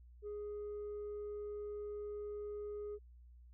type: tone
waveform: sine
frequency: 415.3 Hz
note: G#4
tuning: in tune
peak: -39 dBFS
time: 0.22-2.99 s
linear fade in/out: 50 ms
effects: tanh soft clip ceiling -40 dBFS + added 60 Hz sine -56 dBFS peak until 3.53 s